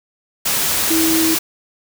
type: tone in noise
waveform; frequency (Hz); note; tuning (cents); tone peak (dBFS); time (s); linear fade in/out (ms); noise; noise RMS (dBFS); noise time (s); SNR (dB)
sine; 323.8; E4; -31; -15; 0.9-1.35; 10; white; -18; 0.45-1.39; 0
effects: none